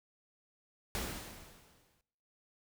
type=noise with exponential decay; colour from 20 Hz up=pink; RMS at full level=-36 dBFS; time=0.95-2.01 s; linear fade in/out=0 ms; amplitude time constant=230 ms; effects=noise-tail reverb RT60 1.0 s tail -22 dB re dry